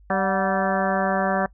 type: harmonic tone with a mistuned harmonic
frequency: 193.5 Hz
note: G3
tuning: 22 cents flat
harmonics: 1 / 2 / 3 / 4 / 5 / 6 / 7 / 8 / 9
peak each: -26 / -31 / -25 / -25 / -31 / -30 / -33 / -31 / -31 dBFS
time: 0.1-1.46 s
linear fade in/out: 2 ms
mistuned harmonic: 4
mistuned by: -67 cents
effects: noise-tail reverb RT60 0.1 s tail -22 dB re dry + added 50 Hz sine -48 dBFS peak until 1.53 s